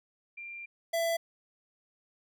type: tone pair in turn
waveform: sine / square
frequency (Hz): 2379 / 667.6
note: D7 / E5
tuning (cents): +22 / +22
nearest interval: octave + minor seventh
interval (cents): 2200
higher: first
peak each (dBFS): -40 / -28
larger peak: second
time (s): 0.37-0.66 / 0.93-1.17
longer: first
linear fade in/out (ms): 10
effects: none